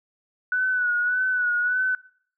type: tone with vibrato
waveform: sine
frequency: 1480 Hz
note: F#6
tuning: in tune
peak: -20 dBFS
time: 0.52-1.95 s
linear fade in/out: 2 ms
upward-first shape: sine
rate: 1.7 Hz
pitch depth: 44 cents each way
effects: noise-tail reverb RT60 0.6 s tail -22 dB re dry